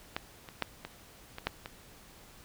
clicks, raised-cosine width 0.3 ms, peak -16 / -28 / -13 / -23 / -24 / -13 / -24 dBFS, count 7, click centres 0.165 / 0.488 / 0.623 / 0.85 / 1.384 / 1.47 / 1.659 s, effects pink hiss -55 dBFS RMS until 2.44 s

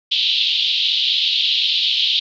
white band-pass noise, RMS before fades -18 dBFS, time 0.11-2.2 s, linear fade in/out 10 ms, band 3000 to 3900 Hz, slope 48 dB/octave, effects none

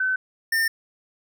sine / square tone pair in turn, 1521 / 1808.8 Hz, F#6 / A6, +47 / +47 cents, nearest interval minor third, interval 300 cents, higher second, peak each -20 dBFS, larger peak neither, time 0-0.16 / 0.52-0.68 s, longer neither, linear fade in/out 5 ms, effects none

